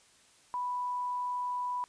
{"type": "tone", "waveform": "sine", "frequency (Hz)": 987.8, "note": "B5", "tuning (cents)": 0, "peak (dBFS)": -31, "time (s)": [0.54, 1.84], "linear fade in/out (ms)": 0, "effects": ["white hiss -62 dBFS RMS until 1.88 s", "resampled to 22050 Hz"]}